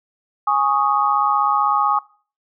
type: chord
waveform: sine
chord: Ab suspended fourth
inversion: none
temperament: equal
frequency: 830.6 / 1108.7 / 1244.5 Hz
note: Ab5 / Db6 / Eb6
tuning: 0 / 0 / 0 cents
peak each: -19 dBFS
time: 0.47-1.99 s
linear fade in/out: 5 ms
effects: noise-tail reverb RT60 0.4 s tail -21 dB re dry